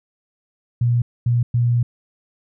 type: tone bursts at uneven times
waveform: sine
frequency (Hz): 120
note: B2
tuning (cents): -49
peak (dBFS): -14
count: 3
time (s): 0.81-1.02 / 1.26-1.43 / 1.54-1.83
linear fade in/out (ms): 5
effects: none